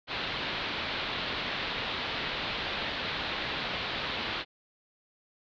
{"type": "low-pass noise", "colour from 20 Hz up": "white", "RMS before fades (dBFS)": -34, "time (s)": [0.07, 4.45], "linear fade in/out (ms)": 50, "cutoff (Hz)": 4100, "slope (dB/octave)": 48, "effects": []}